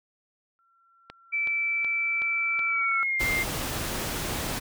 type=tone with exponential growth; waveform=sine; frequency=1359 Hz; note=F6; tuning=48 cents flat; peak=-25 dBFS; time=0.59-3.03 s; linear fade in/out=0 ms; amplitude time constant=530 ms
type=click train; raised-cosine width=0.3 ms; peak=-23 dBFS; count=5; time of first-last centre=1.1-2.593 s; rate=2.68 Hz
type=tone with pitch glide; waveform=sine; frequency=2321 to 2104 Hz; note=D7 to C7; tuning=-21 to +9 cents; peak=-24 dBFS; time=1.32-3.44 s; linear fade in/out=20 ms; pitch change=-170 cents; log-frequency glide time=2.67-3.2 s
type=noise; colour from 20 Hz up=pink; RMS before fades=-31 dBFS; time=3.19-4.6 s; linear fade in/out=20 ms
effects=none